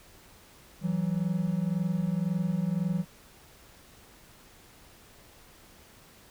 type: tone pair together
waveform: triangle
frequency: 165.2 / 187.09 Hz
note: E3 / F#3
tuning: +4 / +19 cents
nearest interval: major second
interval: 215 cents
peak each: -27 dBFS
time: 0.81-3.05 s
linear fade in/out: 50 ms
effects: pink hiss -55 dBFS RMS until 6.3 s